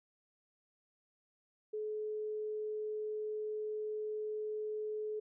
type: tone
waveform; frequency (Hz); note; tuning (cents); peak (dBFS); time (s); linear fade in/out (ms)
sine; 427.6; A4; -49; -36; 1.73-5.2; 10
effects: none